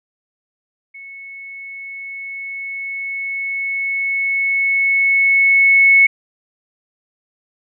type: tone with level ramp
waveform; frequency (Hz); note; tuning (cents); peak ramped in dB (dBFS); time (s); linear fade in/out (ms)
sine; 2202; C#7; -12; -33 to -6; 0.94-6.07; 10
effects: none